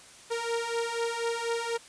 sawtooth beating tone pair, 462.3 / 466.4 Hz, A#4 / A#4, -14 / +1 cents, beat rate 4.1 Hz, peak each -29 / -27 dBFS, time 0.3-1.78 s, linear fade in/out 20 ms, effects white hiss -51 dBFS RMS until 1.88 s + resampled to 22050 Hz

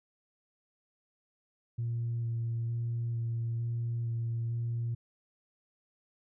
sine tone with vibrato, 116.54 Hz, A#2, in tune, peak -29 dBFS, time 1.78-4.95 s, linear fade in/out 10 ms, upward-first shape square, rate 1.1 Hz, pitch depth 11 cents each way, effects tanh soft clip ceiling -27 dBFS

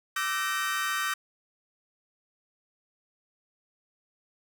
35% pulse chord, E half-diminished seventh, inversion third, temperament equal with one note detuned, 1174.7 / 1318.5 / 1533.1 / 1864.7 Hz, D6 / E6 / G6 / Bb6, 0 / 0 / -39 / 0 cents, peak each -31 / -34 / -30 / -32 dBFS, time 0.16-1.14 s, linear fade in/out 5 ms, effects none

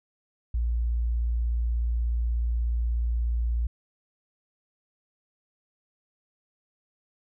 sine tone, 58.3 Hz, A#1, 1 cent sharp, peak -23 dBFS, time 0.54-3.67 s, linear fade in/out 5 ms, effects none

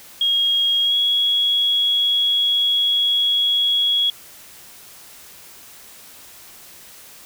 sine tone with pitch glide, 3273 to 3334 Hz, G#7 to G#7, -26 to +6 cents, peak -15 dBFS, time 0.21-4.1 s, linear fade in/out 2 ms, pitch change +32 cents, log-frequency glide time 0.83-0.95 s, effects white hiss -43 dBFS RMS until 7.25 s

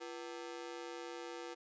sawtooth ring-modulated tone, 415.3 Hz, G#4, in tune, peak -37 dBFS, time 0-1.55 s, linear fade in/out 20 ms, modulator 70.5 Hz, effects resampled to 16000 Hz

